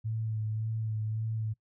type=tone with vibrato; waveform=sine; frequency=109.8 Hz; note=A2; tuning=3 cents flat; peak=-30 dBFS; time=0.04-1.54 s; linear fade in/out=20 ms; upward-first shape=sine; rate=1.8 Hz; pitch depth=26 cents each way; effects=noise-tail reverb RT60 0.1 s tail -22 dB re dry